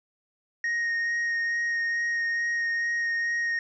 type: tone with vibrato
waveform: triangle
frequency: 1864.7 Hz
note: A#6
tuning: in tune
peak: -23 dBFS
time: 0.64-3.59 s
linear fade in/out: 2 ms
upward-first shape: sine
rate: 2.3 Hz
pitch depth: 10 cents each way
effects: resampled to 16000 Hz